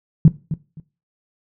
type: tone with echo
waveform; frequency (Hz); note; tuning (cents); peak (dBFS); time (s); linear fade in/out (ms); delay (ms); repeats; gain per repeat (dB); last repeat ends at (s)
sine; 155.56; D#3; 0; -4; 0.25-0.28; 2; 260; 2; -14; 0.8
effects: noise-tail reverb RT60 0.3 s tail -17 dB re dry